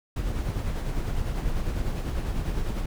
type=noise with tremolo; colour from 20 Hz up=brown; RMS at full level=-26 dBFS; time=0.16-2.86 s; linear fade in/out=5 ms; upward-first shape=sine; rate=10 Hz; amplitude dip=40%; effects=none